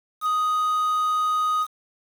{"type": "tone with quantisation", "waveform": "triangle", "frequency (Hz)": 1247, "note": "D#6", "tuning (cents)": 3, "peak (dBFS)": -18, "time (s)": [0.21, 1.67], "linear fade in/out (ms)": 50, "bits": 7, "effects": []}